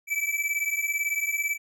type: beating tone pair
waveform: square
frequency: 2300 / 2318 Hz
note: D7 / D7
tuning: -37 / -23 cents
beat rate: 18 Hz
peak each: -29 dBFS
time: 0.07-1.58 s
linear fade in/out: 50 ms
effects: none